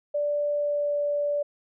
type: tone with pitch glide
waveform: sine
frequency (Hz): 585 to 581.6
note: D5 to D5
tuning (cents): -7 to -17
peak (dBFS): -23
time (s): 0.14-1.43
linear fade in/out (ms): 10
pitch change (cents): -10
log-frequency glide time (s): 0.54-0.97
effects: none